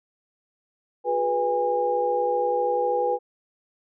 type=tone cluster; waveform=sine; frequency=363.8 / 419.7 / 492 / 816 Hz; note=F#4 / G#4 / B4 / G#5; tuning=-29 / +18 / -7 / -31 cents; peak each=-32 / -32 / -23 / -25 dBFS; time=1.04-3.19 s; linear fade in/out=50 ms; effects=none